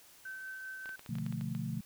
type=tone with tremolo; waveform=sine; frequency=1539 Hz; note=G6; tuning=32 cents flat; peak=-40 dBFS; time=0.25-0.96 s; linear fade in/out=5 ms; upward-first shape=triangle; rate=5.1 Hz; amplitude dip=30%
type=clicks; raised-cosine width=0.3 ms; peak=-33 dBFS; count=10; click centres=0.858 / 0.892 / 0.994 / 1.062 / 1.154 / 1.185 / 1.264 / 1.325 / 1.411 / 1.55 s
type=chord; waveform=sine; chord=B half-diminished seventh; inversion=none; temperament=equal; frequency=123.47 / 146.83 / 174.61 / 220 Hz; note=B2 / D3 / F3 / A3; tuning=0 / 0 / 0 / 0 cents; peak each=-40 dBFS; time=1.09-1.81 s; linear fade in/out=5 ms
effects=white hiss -59 dBFS RMS until 1.85 s